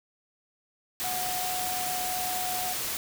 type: tone in noise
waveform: sine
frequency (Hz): 732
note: F#5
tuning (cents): -19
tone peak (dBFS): -32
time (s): 1.04-2.73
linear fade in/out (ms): 0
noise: white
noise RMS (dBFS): -32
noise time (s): 1-2.97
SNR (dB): -3
effects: none